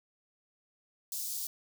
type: high-pass noise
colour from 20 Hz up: white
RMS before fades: -37 dBFS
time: 1.12-1.47 s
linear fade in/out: 2 ms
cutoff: 4500 Hz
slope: 24 dB/octave
effects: none